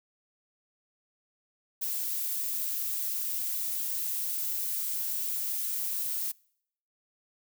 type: noise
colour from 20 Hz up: violet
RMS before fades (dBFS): -32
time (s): 1.81-6.32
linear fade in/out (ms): 10
effects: noise-tail reverb RT60 0.7 s tail -26 dB re dry